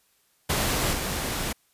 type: noise with level steps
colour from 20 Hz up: pink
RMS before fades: -25 / -29 dBFS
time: 0.49-1.53 s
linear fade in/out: 10 ms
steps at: 0.93 s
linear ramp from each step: 2 ms
effects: white hiss -66 dBFS RMS until 1.73 s + resampled to 32000 Hz